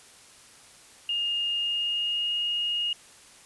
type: tone with pitch glide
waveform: sine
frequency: 2834 to 2860 Hz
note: F7 to F7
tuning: +25 to +41 cents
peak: -25 dBFS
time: 1.09-2.93 s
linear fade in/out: 2 ms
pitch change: +16 cents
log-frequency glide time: 1.57-2.33 s
effects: white hiss -52 dBFS RMS until 3.45 s + resampled to 24000 Hz